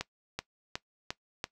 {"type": "accelerating click train", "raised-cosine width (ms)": 0.2, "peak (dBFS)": -16, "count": 5, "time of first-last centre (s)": [0.01, 1.441], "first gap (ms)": 380, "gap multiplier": 0.96, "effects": ["noise-tail reverb RT60 0.1 s tail -18 dB re dry"]}